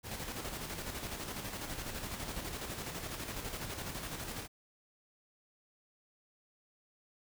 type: noise with tremolo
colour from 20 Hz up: pink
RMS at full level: -40 dBFS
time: 0.03-4.48 s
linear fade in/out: 50 ms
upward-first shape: square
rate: 12 Hz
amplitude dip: 40%
effects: none